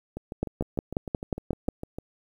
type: two click trains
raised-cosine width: 2 ms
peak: -21 / -12 dBFS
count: 13 / 8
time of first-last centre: 0.17-1.985 / 0.43-1.687 s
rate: 6.61 / 5.57 Hz
effects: 9-bit